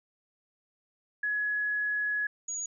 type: tone pair in turn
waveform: sine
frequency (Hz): 1686 / 6744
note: G#6 / G#8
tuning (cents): +26 / +26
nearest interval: 2 octaves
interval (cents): 2400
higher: second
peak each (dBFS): -27 / -32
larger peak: first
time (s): 1.23-2.27 / 2.48-2.66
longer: first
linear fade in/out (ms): 5
effects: none

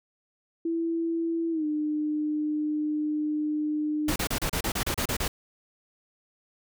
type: tone with pitch glide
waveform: sine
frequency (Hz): 331.7 to 302.4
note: E4 to D#4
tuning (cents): +11 to -49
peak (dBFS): -25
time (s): 0.65-4.12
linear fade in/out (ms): 5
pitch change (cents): -160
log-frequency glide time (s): 1.51-1.65
type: noise bursts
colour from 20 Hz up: pink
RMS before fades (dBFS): -28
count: 11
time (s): 4.08-5.28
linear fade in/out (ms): 5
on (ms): 80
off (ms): 32
effects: none

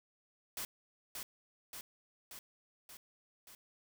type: noise with echo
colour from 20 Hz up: white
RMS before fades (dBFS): -41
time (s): 0.57-0.65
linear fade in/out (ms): 2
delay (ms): 580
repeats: 5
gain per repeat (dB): -3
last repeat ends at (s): 3.55
effects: none

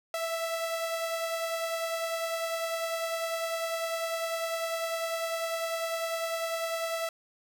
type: beating tone pair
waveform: sawtooth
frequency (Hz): 659.3 / 669.3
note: E5 / E5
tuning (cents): 0 / +26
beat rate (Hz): 10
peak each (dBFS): -27 / -35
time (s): 0.14-7.09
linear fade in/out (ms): 2
effects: none

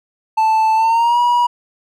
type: tone with pitch glide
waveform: triangle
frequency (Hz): 880 to 965.2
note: A5 to B5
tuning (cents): 0 to -40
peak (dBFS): -9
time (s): 0.37-1.47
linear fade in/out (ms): 10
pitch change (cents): +160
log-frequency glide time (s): 0.75-1.19
effects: none

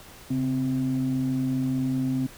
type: tone pair together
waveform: sine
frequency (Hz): 135.6 / 260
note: C#3 / C4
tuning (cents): -38 / -11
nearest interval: major seventh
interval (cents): 1127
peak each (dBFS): -27 / -23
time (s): 0.3-2.27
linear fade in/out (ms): 10
effects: tanh soft clip ceiling -18 dBFS + pink hiss -47 dBFS RMS until 2.37 s

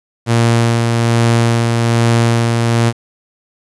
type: tone with tremolo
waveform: sawtooth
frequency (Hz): 116.54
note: A#2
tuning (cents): 0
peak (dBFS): -5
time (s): 0.26-2.93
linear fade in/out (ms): 50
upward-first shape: sine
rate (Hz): 1.2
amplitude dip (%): 30
effects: resampled to 24000 Hz + 7-bit

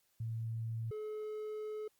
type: tone pair in turn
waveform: sine / triangle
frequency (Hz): 113.4 / 428.1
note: A#2 / A4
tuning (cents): -47 / -47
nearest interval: octave + major seventh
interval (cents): 2300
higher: second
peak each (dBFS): -36 / -37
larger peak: first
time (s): 0.2-0.91 / 0.91-1.88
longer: second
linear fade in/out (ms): 5
effects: white hiss -75 dBFS RMS until 1.99 s + Opus 48 kbps

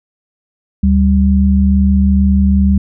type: tone pair together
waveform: sine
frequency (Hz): 73.67 / 196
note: D2 / G3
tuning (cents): +6 / 0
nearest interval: octave + perfect fourth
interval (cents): 1694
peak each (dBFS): -10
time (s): 0.83-2.78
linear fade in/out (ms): 5
effects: none

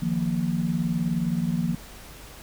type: chord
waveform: sine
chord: Eb suspended second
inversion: none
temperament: equal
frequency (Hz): 155.56 / 174.61 / 233.1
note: Eb3 / F3 / Bb3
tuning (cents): 0 / 0 / 0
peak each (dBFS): -29 / -25 / -28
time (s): 0.02-1.75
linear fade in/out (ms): 5
effects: added 46 Hz sine -47 dBFS peak until 2.42 s + pink hiss -45 dBFS RMS until 2.42 s

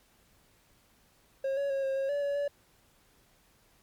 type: tone with pitch steps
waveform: triangle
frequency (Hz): 540 / 561 / 545 / 537 / 542 / 574 / 567 / 573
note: C#5 / C#5 / C#5 / C5 / C#5 / D5 / C#5 / D5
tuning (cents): -45 / +21 / -29 / +45 / -39 / -40 / +39 / -43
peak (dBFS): -26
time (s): 1.44-2.48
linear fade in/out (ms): 5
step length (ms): 130
effects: pink hiss -65 dBFS RMS until 3.82 s + MP3 96 kbps

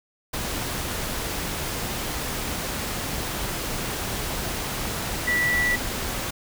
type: tone in noise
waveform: sine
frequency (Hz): 1957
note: B6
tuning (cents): -16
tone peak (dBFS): -20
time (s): 5.27-5.76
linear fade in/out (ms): 10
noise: pink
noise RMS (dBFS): -29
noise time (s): 0.33-6.31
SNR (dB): +6
effects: none

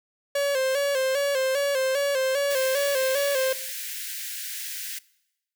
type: tone with vibrato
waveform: 45% pulse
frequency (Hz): 545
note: C#5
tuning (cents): -29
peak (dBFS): -22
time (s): 0.35-3.53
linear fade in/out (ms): 5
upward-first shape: square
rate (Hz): 2.5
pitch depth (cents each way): 65
type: high-pass noise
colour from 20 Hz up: white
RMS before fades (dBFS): -34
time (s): 2.5-4.99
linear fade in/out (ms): 10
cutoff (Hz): 1500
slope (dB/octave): 96
effects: noise-tail reverb RT60 0.9 s tail -22 dB re dry

